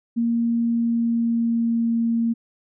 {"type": "tone with pitch glide", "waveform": "sine", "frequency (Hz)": [233.1, 230.8], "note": ["A#3", "A#3"], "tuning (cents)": [0, -17], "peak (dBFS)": -18, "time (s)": [0.16, 2.34], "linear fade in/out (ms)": 20, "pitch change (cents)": -17, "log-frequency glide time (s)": [0.67, 1.98], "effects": []}